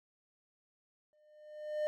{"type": "tone with exponential growth", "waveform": "triangle", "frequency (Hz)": 605, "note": "D#5", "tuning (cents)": -49, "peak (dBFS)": -27, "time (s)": [1.13, 1.87], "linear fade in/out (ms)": 0, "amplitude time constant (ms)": 160, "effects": []}